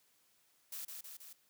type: noise with echo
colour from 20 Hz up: blue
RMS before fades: -44 dBFS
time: 0.72-0.85 s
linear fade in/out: 5 ms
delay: 160 ms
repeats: 3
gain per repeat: -3 dB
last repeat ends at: 1.33 s
effects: white hiss -72 dBFS RMS until 1.49 s + high-pass 100 Hz 12 dB/octave